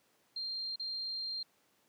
sine tone with dropouts, 4186 Hz, C8, in tune, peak -36 dBFS, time 0.36-1.43 s, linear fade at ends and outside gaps 5 ms, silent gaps 0.759-0.796 s, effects pink hiss -71 dBFS RMS until 1.88 s + high-pass 200 Hz 12 dB/octave

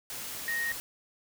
sine tone in noise, 1864.7 Hz, A#6, in tune, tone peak -29 dBFS, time 0.48-0.72 s, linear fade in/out 0 ms, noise white, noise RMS -39 dBFS, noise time 0.1-0.8 s, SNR +7 dB, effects none

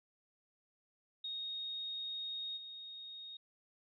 sine tone with level steps, 3729 Hz, A#7, in tune, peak -39 / -46 dBFS, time 1.24-3.37 s, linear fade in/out 5 ms, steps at 2.56 s, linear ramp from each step 20 ms, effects none

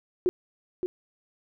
sine tone with echo, 362.5 Hz, F#4, 35 cents flat, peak -19 dBFS, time 0.26-0.29 s, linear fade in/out 0 ms, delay 570 ms, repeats 1, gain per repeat -6 dB, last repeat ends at 0.86 s, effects none

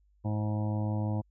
harmonic tone, 106.1 Hz, G#2, 38 cents sharp, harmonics 1 / 2 / 3 / 5 / 6 / 7 / 8 / 9, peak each -29 / -35 / -39 / -43 / -45 / -46 / -47 / -48 dBFS, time 0.24-1.22 s, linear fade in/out 20 ms, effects added 50 Hz sine -63 dBFS peak until 1.3 s

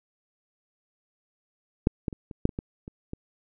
clicks, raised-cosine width 3 ms, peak -6 / -14 / -24 / -26 / -6 / -24 / -18 / -26 / -21 dBFS, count 9, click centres 1.871 / 2.082 / 2.128 / 2.312 / 2.454 / 2.492 / 2.589 / 2.879 / 3.134 s, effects none

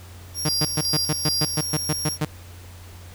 25% pulse tone, 5588 Hz, F8, in tune, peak -21 dBFS, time 0.34-2.18 s, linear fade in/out 50 ms
square tone with tremolo, 4800 Hz, D8, 37 cents sharp, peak -23 dBFS, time 0.45-1.64 s, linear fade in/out 50 ms, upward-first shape square, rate 2.5 Hz, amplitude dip 75%
sawtooth tone bursts, 152.7 Hz, D#3, 32 cents flat, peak -16 dBFS, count 12, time 0.45-2.25 s, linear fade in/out 5 ms, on 40 ms, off 120 ms
effects added 89 Hz sine -40 dBFS peak until 3.14 s + pink hiss -47 dBFS RMS until 3.14 s

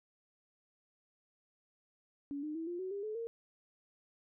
sine tone with pitch steps, 283.6 / 304 / 325.8 / 349.2 / 374.2 / 401.1 / 429.9 / 460.7 Hz, C#4 / D#4 / E4 / F4 / F#4 / G4 / A4 / A#4, +40 / -40 / -20 / 0 / +20 / +40 / -40 / -20 cents, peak -37 dBFS, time 2.31-3.27 s, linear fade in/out 0 ms, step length 120 ms, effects none

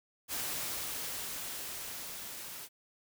white noise with level ramp, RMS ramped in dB -36 to -45 dBFS, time 0.28-2.69 s, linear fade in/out 50 ms, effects none

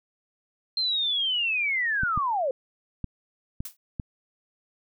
sine linear sweep, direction down, 4186 to 493.9 Hz, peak -23 dBFS, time 0.77-2.51 s, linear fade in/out 2 ms
clicks, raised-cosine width 5 ms, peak -18 dBFS, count 5, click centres 2.034 / 2.176 / 3.043 / 3.605 / 3.998 s
blue noise with exponential decay, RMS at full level -32 dBFS, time 3.65-3.77 s, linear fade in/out 5 ms, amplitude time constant 25 ms
effects none

